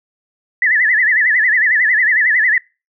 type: tone with vibrato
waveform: sine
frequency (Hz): 1859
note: A#6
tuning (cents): -5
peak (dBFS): -10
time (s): 0.62-2.58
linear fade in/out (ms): 2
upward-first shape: sine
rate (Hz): 11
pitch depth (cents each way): 160
effects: noise-tail reverb RT60 0.3 s tail -25 dB re dry